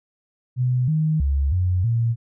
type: tone with pitch steps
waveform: sine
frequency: 125.7 / 156.2 / 69.6 / 90.8 / 116.1 Hz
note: B2 / D#3 / C#2 / F#2 / A#2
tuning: +31 / +7 / +8 / -32 / -7 cents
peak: -17 dBFS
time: 0.56-2.16 s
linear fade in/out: 50 ms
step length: 320 ms
effects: none